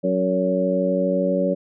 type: harmonic tone with a mistuned harmonic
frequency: 92.5 Hz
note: F#2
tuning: in tune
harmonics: 2 / 3 / 4 / 5 / 6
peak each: -23 / -26 / -29 / -27 / -21 dBFS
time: 0.03-1.55 s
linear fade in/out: 20 ms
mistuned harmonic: 6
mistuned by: +23 cents
effects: none